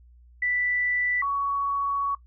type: tone pair in turn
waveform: sine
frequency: 1975.5 / 1121.3 Hz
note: B6 / C#6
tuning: 0 / +20 cents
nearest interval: minor seventh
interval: 980 cents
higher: first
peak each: -23 dBFS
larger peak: neither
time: 0.42-1.22 / 1.22-2.15 s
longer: second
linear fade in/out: 5 ms
effects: noise-tail reverb RT60 0.1 s tail -18 dB re dry + added 60 Hz sine -50 dBFS peak until 2.26 s